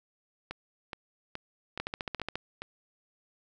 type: two click trains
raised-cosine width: 0.3 ms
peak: -17 / -21 dBFS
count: 9 / 6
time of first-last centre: 1.8-2.356 / 0.51-2.62 s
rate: 14.4 / 2.37 Hz
effects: none